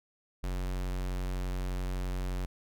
square tone, 45.83 Hz, F#1, 16 cents flat, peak -32 dBFS, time 0.43-2.46 s, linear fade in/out 10 ms, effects none

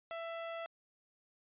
sawtooth tone, 665 Hz, E5, 15 cents sharp, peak -36 dBFS, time 0.11-0.66 s, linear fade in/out 0 ms, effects resampled to 8000 Hz

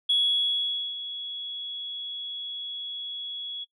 sine tone with ADSR envelope, 3358 Hz, G#7, 18 cents sharp, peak -18 dBFS, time 0.09-3.65 s, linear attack 9 ms, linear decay 850 ms, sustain -14 dB, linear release 20 ms, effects noise-tail reverb RT60 0.1 s tail -20 dB re dry + tanh soft clip ceiling -15 dBFS

